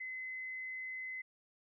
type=tone; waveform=sine; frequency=2040 Hz; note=C7; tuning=44 cents flat; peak=-40 dBFS; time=0-1.22 s; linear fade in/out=10 ms; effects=none